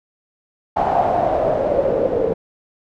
white noise with low-pass filter sweep, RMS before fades -18 dBFS, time 0.76-2.34 s, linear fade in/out 10 ms, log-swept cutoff 790 to 470 Hz, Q 7.3, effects none

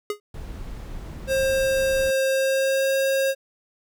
square tone with exponential decay, 414.9 Hz, G#4, 2 cents flat, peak -21 dBFS, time 0.1-0.2 s, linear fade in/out 2 ms, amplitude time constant 21 ms
brown noise, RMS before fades -35 dBFS, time 0.34-2.11 s, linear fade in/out 5 ms
square tone with pitch glide, 533 to 539.5 Hz, C5 to C#5, +32 to -47 cents, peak -20 dBFS, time 1.27-3.35 s, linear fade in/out 50 ms, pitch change +21 cents, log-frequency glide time 2.29-2.95 s
effects none

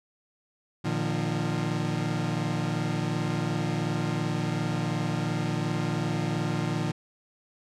30% pulse chord, Bb suspended fourth, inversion none, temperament equal with one note detuned, 116.54 / 151.83 / 174.61 Hz, Bb2 / Eb3 / F3, 0 / -42 / 0 cents, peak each -29 / -27 / -29 dBFS, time 0.84-6.92 s, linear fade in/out 10 ms, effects low-pass 7000 Hz 12 dB/octave

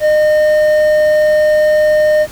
triangle tone with hard clipping, 610 Hz, D#5, 34 cents flat, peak -9 dBFS, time 0-2.27 s, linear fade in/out 50 ms, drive 9 dB, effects pink hiss -34 dBFS RMS until 2.31 s

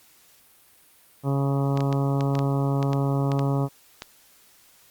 harmonic tone, 138.59 Hz, C#3, in tune, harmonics 1 / 2 / 3 / 4 / 5 / 6 / 7 / 8 / 9, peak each -22 / -28 / -32 / -34 / -36 / -38 / -39 / -40 / -41 dBFS, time 1.23-3.69 s, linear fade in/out 50 ms
clicks, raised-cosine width 0.2 ms, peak -16 dBFS, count 11, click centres 1.774 / 1.806 / 1.927 / 2.208 / 2.353 / 2.391 / 2.828 / 2.932 / 3.318 / 3.393 / 4.021 s
effects white hiss -56 dBFS RMS until 4.9 s + Opus 48 kbps

